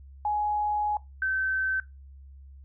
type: tone pair in turn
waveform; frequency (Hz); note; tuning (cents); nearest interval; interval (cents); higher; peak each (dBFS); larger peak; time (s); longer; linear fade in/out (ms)
sine; 837 / 1540.4; G#5 / G6; +13 / -31; major seventh; 1056; second; -24; neither; 0.25-0.97 / 1.22-1.8; first; 2
effects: noise-tail reverb RT60 0.2 s tail -19 dB re dry + added 68 Hz sine -45 dBFS peak until 2.64 s